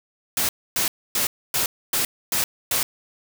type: noise bursts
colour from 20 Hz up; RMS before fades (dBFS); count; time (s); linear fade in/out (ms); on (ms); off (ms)
white; -22; 7; 0.37-2.83; 2; 120; 270
effects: none